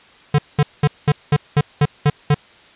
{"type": "tone bursts", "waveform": "square", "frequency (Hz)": 146.83, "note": "D3", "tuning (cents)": 0, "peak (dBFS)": -11, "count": 9, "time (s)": [0.34, 2.345], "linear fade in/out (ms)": 5, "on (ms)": 45, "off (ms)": 200, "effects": ["white hiss -47 dBFS RMS until 2.75 s", "resampled to 8000 Hz"]}